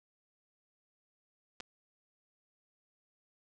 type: clicks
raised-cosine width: 0.2 ms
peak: -26 dBFS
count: 2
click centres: 1.602 / 1.606 s
effects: none